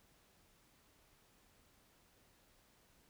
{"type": "silence", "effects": ["pink hiss -70 dBFS RMS until 3.09 s"]}